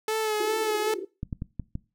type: tone with vibrato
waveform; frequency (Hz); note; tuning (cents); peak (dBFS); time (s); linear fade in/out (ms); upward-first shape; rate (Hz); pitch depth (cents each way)
sawtooth; 432; A4; -32; -21; 0.08-0.94; 2; sine; 2.5; 34
type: band-pass noise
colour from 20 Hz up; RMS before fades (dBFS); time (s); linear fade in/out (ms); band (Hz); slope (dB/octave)
pink; -34; 0.4-1.05; 5; 330 to 440; 96
type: clicks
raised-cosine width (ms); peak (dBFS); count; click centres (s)
5; -19; 5; 1.231 / 1.328 / 1.421 / 1.597 / 1.754
effects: noise-tail reverb RT60 0.3 s tail -21 dB re dry